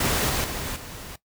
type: noise with level steps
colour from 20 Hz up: pink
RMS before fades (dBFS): -23 / -25 / -31 / -39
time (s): 0-1.16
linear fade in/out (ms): 5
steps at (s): 0.29 / 0.44 / 0.76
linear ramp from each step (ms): 2
effects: noise-tail reverb RT60 0.1 s tail -17 dB re dry